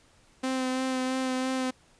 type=tone with vibrato; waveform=sawtooth; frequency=259.1 Hz; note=C4; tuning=17 cents flat; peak=-23 dBFS; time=0.43-1.71 s; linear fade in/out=10 ms; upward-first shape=sine; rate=3 Hz; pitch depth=17 cents each way; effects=pink hiss -61 dBFS RMS until 1.99 s + resampled to 22050 Hz